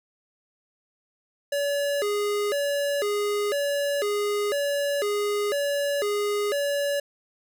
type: tone with vibrato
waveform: square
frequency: 485 Hz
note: B4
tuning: 31 cents flat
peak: -24 dBFS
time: 1.52-7 s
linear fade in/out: 5 ms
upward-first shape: square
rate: 1 Hz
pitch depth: 280 cents each way
effects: none